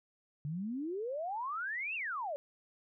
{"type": "exponential two-way sweep", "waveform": "sine", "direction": "up then down", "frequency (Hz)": [140.7, 2794, 546], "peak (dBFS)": -35, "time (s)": [0.45, 2.36], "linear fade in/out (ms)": 0, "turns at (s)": 1.95, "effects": []}